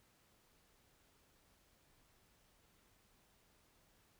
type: silence
effects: pink hiss -72 dBFS RMS until 4.19 s